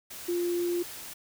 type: tone in noise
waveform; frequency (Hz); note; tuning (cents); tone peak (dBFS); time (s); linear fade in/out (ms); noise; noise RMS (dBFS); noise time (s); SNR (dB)
sine; 349.2; F4; 0; -26; 0.28-0.83; 10; white; -42; 0.1-1.14; +13
effects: none